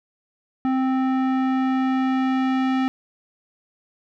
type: tone with low-pass filter sweep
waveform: square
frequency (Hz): 261.6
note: C4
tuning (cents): 0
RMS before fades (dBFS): -21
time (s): 0.65-2.88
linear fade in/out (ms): 0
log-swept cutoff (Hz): 1300 to 2600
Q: 0.88
effects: none